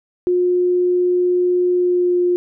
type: tone with pitch glide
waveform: sine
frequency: 358.4 to 355.1 Hz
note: F4 to F4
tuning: +45 to +29 cents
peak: -13 dBFS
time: 0.27-2.36 s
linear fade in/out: 0 ms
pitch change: -16 cents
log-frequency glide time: 1.73-2.2 s
effects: none